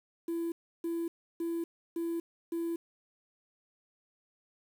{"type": "tone bursts", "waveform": "triangle", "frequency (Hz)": 335.5, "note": "E4", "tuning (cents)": 31, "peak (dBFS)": -28, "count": 5, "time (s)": [0.28, 2.76], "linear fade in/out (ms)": 5, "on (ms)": 240, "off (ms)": 320, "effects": ["tanh soft clip ceiling -27 dBFS", "9-bit"]}